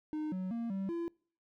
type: tone with pitch steps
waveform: triangle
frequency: 306.7 / 185.9 / 232.5 / 193.6 / 338.9 Hz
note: D#4 / F#3 / A#3 / G3 / E4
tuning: -25 / +8 / -4 / -21 / +48 cents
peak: -32 dBFS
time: 0.13-1.08 s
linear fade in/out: 0 ms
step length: 190 ms
effects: noise-tail reverb RT60 0.5 s tail -26 dB re dry